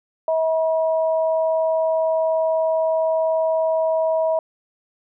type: tone pair together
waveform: sine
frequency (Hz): 642.9 / 964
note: E5 / B5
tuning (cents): -43 / -42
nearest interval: perfect fifth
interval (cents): 701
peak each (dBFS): -17 / -27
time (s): 0.28-4.39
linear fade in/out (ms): 2
effects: none